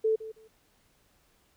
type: tone with echo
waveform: sine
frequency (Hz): 440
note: A4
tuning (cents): 0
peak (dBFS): -22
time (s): 0.04-0.16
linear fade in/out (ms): 10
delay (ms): 160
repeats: 2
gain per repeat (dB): -15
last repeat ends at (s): 0.48
effects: pink hiss -67 dBFS RMS until 1.56 s